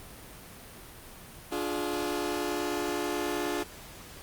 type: chord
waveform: sawtooth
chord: D diminished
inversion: none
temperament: just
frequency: 293.7 / 352.4 / 422.9 Hz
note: D4 / F4 / Ab4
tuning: 0 / +16 / +31 cents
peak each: -30 / -29 / -31 dBFS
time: 1.51-3.64 s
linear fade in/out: 20 ms
effects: pink hiss -47 dBFS RMS until 4.22 s + Opus 32 kbps